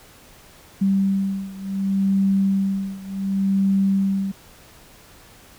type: beating tone pair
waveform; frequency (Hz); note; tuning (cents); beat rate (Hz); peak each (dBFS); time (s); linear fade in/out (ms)
sine; 194.6 / 195.28; G3 / G3; -12 / -6; 0.68; -20 / -22; 0.81-4.32; 10
effects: pink hiss -48 dBFS RMS until 5.58 s